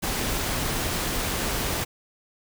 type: noise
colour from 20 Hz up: pink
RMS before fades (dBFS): -27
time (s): 0.02-1.85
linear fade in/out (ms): 20
effects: none